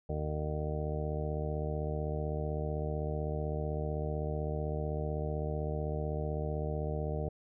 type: harmonic tone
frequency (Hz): 75.8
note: D#2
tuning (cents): -45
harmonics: 1 / 2 / 3 / 4 / 5 / 6 / 8 / 9 / 10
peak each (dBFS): -36 / -37 / -47 / -47 / -44 / -40 / -41 / -50 / -47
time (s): 0.09-7.29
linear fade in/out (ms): 5
effects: none